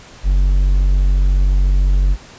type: tone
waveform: triangle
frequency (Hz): 47.08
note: F#1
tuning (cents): +31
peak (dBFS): -8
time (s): 0.23-2.17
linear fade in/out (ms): 50
effects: pink hiss -40 dBFS RMS until 2.38 s + resampled to 16000 Hz